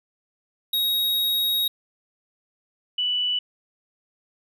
square / sine tone pair in turn, 3782 / 2966 Hz, A#7 / F#7, +24 / +4 cents, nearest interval major third, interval 420 cents, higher first, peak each -21 dBFS, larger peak neither, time 0.73-1.68 / 2.98-3.39 s, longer first, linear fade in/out 5 ms, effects none

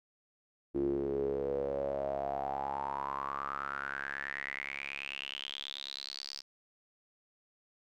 sawtooth tone with band-pass filter sweep, 69.3 Hz, C#2, in tune, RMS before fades -37 dBFS, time 0.74-6.42 s, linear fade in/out 20 ms, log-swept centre 330 to 5000 Hz, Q 8.9, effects none

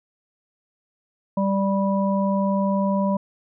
harmonic tone, 196 Hz, G3, in tune, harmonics 1 / 3 / 5, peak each -20 / -25 / -27 dBFS, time 1.37-3.17 s, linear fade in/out 5 ms, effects none

